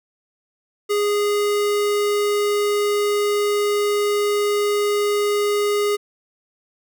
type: tone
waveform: square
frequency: 412.4 Hz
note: G#4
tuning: 12 cents flat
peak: -18 dBFS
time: 0.89-5.97 s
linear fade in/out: 20 ms
effects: none